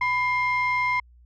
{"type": "tone pair together", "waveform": "sine", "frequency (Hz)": [995.7, 2114], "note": ["B5", "C7"], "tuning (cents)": [14, 17], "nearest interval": "octave + minor second", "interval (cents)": 1303, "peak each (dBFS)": -22, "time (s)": [0.01, 1], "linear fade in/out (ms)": 5, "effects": ["tanh soft clip ceiling -17 dBFS", "added 60 Hz sine -50 dBFS peak until 1.25 s"]}